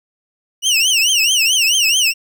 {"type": "tone with vibrato", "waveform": "25% pulse", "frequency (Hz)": 2850, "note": "F7", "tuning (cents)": 34, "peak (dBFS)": -8, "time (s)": [0.62, 2.14], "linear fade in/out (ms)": 50, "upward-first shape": "triangle", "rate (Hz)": 4.6, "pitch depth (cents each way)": 210, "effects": []}